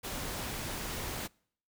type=noise; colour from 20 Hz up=pink; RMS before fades=-38 dBFS; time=0.03-1.28 s; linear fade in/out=20 ms; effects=noise-tail reverb RT60 0.6 s tail -26 dB re dry